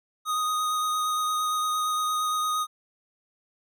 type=tone with vibrato; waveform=square; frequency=1244.5 Hz; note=D#6; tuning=in tune; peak=-25 dBFS; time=0.25-2.67 s; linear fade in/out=50 ms; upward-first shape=sine; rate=8.7 Hz; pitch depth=12 cents each way; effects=none